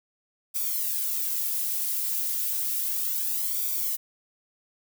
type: noise with flanger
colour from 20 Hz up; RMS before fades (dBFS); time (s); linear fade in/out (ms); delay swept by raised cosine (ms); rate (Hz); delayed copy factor
violet; -28; 0.54-3.97; 20; 0.85 to 2.95; 0.32; +0.9
effects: none